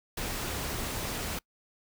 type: noise with amplitude modulation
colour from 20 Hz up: pink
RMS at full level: -33 dBFS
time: 0.17-1.39 s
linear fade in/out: 5 ms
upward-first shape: sine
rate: 239 Hz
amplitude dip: 30%
effects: noise-tail reverb RT60 0.1 s tail -25 dB re dry